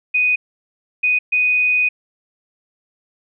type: tone bursts at uneven times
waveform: sine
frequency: 2489 Hz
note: D#7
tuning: in tune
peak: -13 dBFS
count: 3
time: 0.14-0.36 / 1.03-1.19 / 1.32-1.89 s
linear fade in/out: 10 ms
effects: none

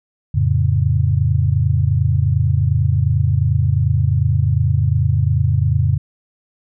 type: chord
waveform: sine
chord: F augmented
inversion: none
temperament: equal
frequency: 87.31 / 110 / 138.59 Hz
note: F2 / A2 / C#3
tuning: 0 / 0 / 0 cents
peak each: -17 dBFS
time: 0.34-5.98 s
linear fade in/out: 10 ms
effects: none

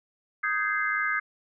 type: chord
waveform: sine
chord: Ab major seventh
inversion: second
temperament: just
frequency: 1245.9 / 1557.4 / 1661.2 / 2077 Hz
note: Eb6 / G6 / Ab6 / C7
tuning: +2 / -12 / 0 / -13 cents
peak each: -30 dBFS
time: 0.43-1.2 s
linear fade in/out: 10 ms
effects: none

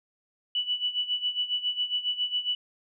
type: tone with tremolo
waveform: sine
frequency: 2961 Hz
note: F#7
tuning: 1 cent sharp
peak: -23 dBFS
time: 0.55-2.55 s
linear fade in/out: 2 ms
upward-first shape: sine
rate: 7.3 Hz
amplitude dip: 80%
effects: none

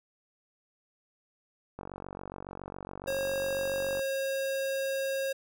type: click train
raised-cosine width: 1 ms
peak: -26 dBFS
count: 105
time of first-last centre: 1.79-3.993 s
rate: 47.2 Hz
type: tone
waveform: square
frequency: 541 Hz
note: C#5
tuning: 42 cents flat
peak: -30 dBFS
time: 3.07-5.33 s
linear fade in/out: 10 ms
effects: none

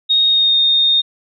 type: tone with pitch glide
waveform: sine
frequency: 3729 to 3680 Hz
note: A#7 to A#7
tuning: 0 to -23 cents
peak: -10 dBFS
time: 0.09-1.02 s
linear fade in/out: 20 ms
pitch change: -23 cents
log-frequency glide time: 0.27-0.57 s
effects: none

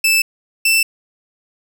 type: tone pair in turn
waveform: sawtooth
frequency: 2637 / 2665 Hz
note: E7 / E7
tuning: 0 / +18 cents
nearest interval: unison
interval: 18 cents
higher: second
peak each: -8 dBFS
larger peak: neither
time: 0.04-0.22 / 0.65-0.83 s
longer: neither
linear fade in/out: 5 ms
effects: none

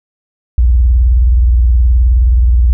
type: tone with vibrato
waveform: sine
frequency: 60 Hz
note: B1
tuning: 49 cents flat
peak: -5 dBFS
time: 0.58-2.73 s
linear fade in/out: 0 ms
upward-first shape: triangle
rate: 19 Hz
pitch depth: 300 cents each way
effects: none

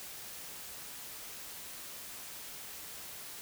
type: silence
effects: white hiss -46 dBFS RMS until 3.41 s

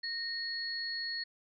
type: tone pair together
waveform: sine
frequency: 1851 / 4344 Hz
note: A#6 / C#8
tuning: -13 / -36 cents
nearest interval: octave + minor third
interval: 1477 cents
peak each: -39 / -36 dBFS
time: 0.03-1.24 s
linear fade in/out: 10 ms
effects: none

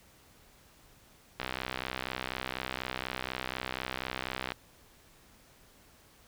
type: click train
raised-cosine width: 0.3 ms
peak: -17 dBFS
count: 201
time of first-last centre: 1.4-4.52 s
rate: 64.1 Hz
effects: pink hiss -60 dBFS RMS until 6.27 s

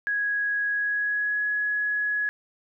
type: tone with pitch glide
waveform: sine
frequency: 1661.2 to 1682.4 Hz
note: G#6 to G#6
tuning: 0 to +22 cents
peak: -23 dBFS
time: 0.07-2.29 s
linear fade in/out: 0 ms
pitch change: +22 cents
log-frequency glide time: 0.7-1.45 s
effects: none

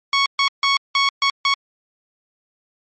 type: tone bursts at uneven times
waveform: 15% pulse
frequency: 1108.7 Hz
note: C#6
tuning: in tune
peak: -8 dBFS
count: 6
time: 0.13-0.26 / 0.39-0.48 / 0.63-0.77 / 0.95-1.09 / 1.22-1.3 / 1.45-1.54 s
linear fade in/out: 2 ms
effects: MP3 32 kbps

